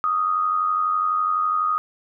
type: tone with amplitude modulation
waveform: sine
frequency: 1244.5 Hz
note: D#6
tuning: in tune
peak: -16 dBFS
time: 0.04-1.78 s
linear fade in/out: 0 ms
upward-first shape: sine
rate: 92 Hz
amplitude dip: 55%
effects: none